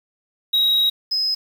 triangle / sine tone pair in turn, 3817 / 5078 Hz, A#7 / D#8, +40 / +34 cents, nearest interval perfect fourth, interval 494 cents, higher second, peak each -13 / -18 dBFS, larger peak first, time 0.53-0.9 / 1.11-1.35 s, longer first, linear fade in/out 10 ms, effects 7-bit

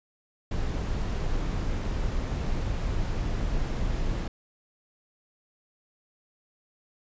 brown noise, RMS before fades -28 dBFS, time 0.51-4.28 s, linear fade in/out 5 ms, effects resampled to 16000 Hz

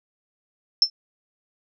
sine tone with exponential decay, 5330 Hz, E8, 18 cents sharp, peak -8 dBFS, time 0.82-0.9 s, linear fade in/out 2 ms, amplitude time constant 17 ms, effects none

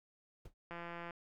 brown noise with exponential decay, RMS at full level -42 dBFS, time 0.45-0.54 s, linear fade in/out 5 ms, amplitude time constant 19 ms
click train, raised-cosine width 0.5 ms, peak -31 dBFS, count 69, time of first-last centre 0.71-1.108 s, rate 171 Hz
effects none

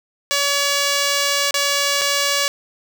5% pulse tone with dropouts, 567 Hz, C#5, 39 cents sharp, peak -5 dBFS, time 0.31-2.48 s, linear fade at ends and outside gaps 0 ms, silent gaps 1.509-1.542 / 2.012-2.016 s, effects none

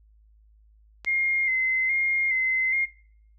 click, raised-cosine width 0.2 ms, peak -19 dBFS, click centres 1.047 s
sine tone with vibrato, 2093 Hz, C7, in tune, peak -21 dBFS, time 1.06-2.86 s, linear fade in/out 20 ms, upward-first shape square, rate 1.2 Hz, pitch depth 30 cents each way
effects noise-tail reverb RT60 0.6 s tail -20 dB re dry + added 53 Hz sine -54 dBFS peak until 3.38 s

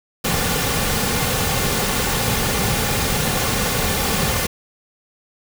pink noise with comb filter, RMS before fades -20 dBFS, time 0.24-4.47 s, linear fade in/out 10 ms, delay 3.1 ms, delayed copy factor -0.5, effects none

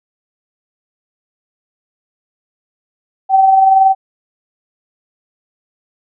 sine tone with amplitude modulation, 770 Hz, G5, 31 cents flat, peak -4 dBFS, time 3.29-3.95 s, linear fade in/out 50 ms, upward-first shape sine, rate 21.2 Hz, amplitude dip 40%, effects none

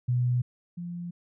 sine tone pair in turn, 123.47 / 173.88 Hz, B2 / F3, 0 / -7 cents, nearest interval tritone, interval 593 cents, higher second, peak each -22 / -33 dBFS, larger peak first, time 0.08-0.42 / 0.77-1.11 s, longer neither, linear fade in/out 10 ms, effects none

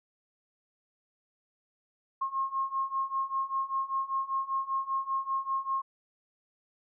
sine beating tone pair, 1073 / 1078.1 Hz, C6 / C#6, +43 / -49 cents, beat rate 5.1 Hz, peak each -33 / -31 dBFS, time 2.21-5.82 s, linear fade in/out 10 ms, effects none

